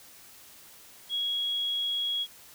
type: tone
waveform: sine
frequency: 3319 Hz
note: G#7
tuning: 2 cents flat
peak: -27 dBFS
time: 1.09-2.27 s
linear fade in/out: 50 ms
effects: white hiss -52 dBFS RMS until 2.54 s